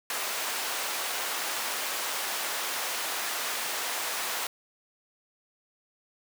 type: high-pass noise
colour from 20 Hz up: pink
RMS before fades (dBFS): -32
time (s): 0.1-4.47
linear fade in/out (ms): 2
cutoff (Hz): 750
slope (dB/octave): 12
effects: none